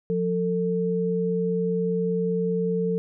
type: tone pair together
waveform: sine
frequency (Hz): 177.6 / 447.5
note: F3 / A4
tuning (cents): +29 / +29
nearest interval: octave + major third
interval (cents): 1600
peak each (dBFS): -25 / -24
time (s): 0.1-2.98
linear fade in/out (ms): 0
effects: none